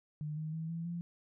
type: tone with pitch steps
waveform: sine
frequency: 151.2 / 156.08 / 161.12 / 166.32 / 171.69 Hz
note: D#3 / D#3 / E3 / E3 / F3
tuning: -49 / +6 / -39 / +16 / -29 cents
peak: -36 dBFS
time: 0.21-1.01 s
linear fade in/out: 0 ms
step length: 160 ms
effects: none